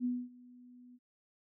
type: tone with ADSR envelope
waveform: sine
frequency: 246.9 Hz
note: B3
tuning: in tune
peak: -29 dBFS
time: 0-0.99 s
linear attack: 48 ms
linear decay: 240 ms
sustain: -24 dB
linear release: 43 ms
effects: none